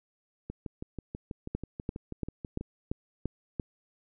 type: two click trains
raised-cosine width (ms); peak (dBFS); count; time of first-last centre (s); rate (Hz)
3; -24 / -18; 14 / 7; 0.5-2.61 / 1.55-3.598; 6.16 / 2.93
effects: none